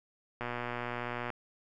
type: click train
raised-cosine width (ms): 0.5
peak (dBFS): -21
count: 109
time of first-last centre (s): 0.41-1.303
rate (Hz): 121
effects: none